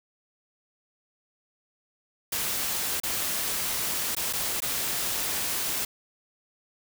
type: noise with dropouts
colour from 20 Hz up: white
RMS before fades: -29 dBFS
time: 2.32-5.85 s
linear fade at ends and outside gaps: 5 ms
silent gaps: 3.001-3.034 / 4.151-4.166 / 4.328-4.333 / 4.604-4.62 s
effects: none